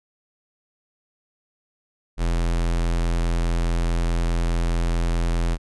square tone, 42.38 Hz, E1, 49 cents sharp, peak -20 dBFS, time 2.17-5.58 s, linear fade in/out 50 ms, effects resampled to 24000 Hz

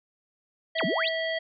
harmonic tone, 650 Hz, E5, 24 cents flat, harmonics 1 / 3 / 5 / 7, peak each -29 / -31 / -35 / -44 dBFS, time 0.75-1.39 s, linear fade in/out 10 ms
sine exponential two-way sweep, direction down then up, 4830 to 157.9 to 4796 Hz, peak -26 dBFS, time 0.78-1.09 s, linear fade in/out 5 ms, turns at 0.85 s
effects none

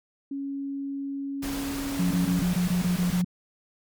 sine tone, 277.2 Hz, C#4, in tune, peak -29 dBFS, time 0.31-2.43 s, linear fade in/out 5 ms
pink noise, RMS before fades -35 dBFS, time 1.42-3.22 s, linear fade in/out 10 ms
sine tone bursts, 178.3 Hz, F3, 36 cents sharp, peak -21 dBFS, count 9, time 1.99-3.246 s, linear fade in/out 5 ms, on 120 ms, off 22 ms
effects MP3 96 kbps

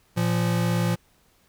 square tone pair together, 115.2 / 172.6 Hz, A#2 / F3, -20 / -20 cents, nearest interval perfect fifth, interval 700 cents, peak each -25 / -24 dBFS, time 0.16-0.96 s, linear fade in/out 20 ms, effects pink hiss -62 dBFS RMS until 1.48 s

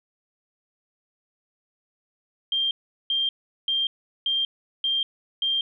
sine tone bursts, 3184 Hz, G7, 26 cents sharp, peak -21 dBFS, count 6, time 2.52-5.61 s, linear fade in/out 2 ms, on 190 ms, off 390 ms, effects none

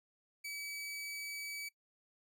sawtooth tone, 2287 Hz, D7, 47 cents flat, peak -38 dBFS, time 0.44-1.69 s, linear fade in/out 10 ms, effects noise-tail reverb RT60 0.1 s tail -19 dB re dry

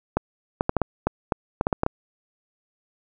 clicks, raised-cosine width 1 ms, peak -6 dBFS, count 12, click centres 0.17 / 0.609 / 0.694 / 0.767 / 0.817 / 1.07 / 1.322 / 1.611 / 1.669 / 1.728 / 1.834 / 1.864 s, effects none

